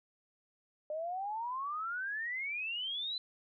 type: exponential sweep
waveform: sine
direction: up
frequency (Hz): 598 to 4071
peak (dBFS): -35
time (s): 0.9-3.18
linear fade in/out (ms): 2
effects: none